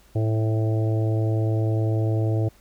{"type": "harmonic tone with a mistuned harmonic", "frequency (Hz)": 110, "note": "A2", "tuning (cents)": 0, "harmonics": [1, 3, 4, 5, 6, 7], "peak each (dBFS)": [-20, -29, -33, -35, -35, -42], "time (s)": [0.15, 2.49], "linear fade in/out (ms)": 10, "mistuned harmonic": 7, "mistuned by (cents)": 15, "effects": ["added 50 Hz sine -57 dBFS peak until 2.6 s", "pink hiss -57 dBFS RMS until 2.6 s"]}